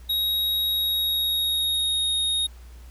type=tone with pitch glide; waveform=square; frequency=3794 to 3731 Hz; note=A#7 to A#7; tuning=+30 to +1 cents; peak=-22 dBFS; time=0.09-2.47 s; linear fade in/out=10 ms; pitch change=-29 cents; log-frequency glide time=0.67-2.14 s; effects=added 60 Hz sine -41 dBFS peak until 2.9 s + pink hiss -55 dBFS RMS until 2.9 s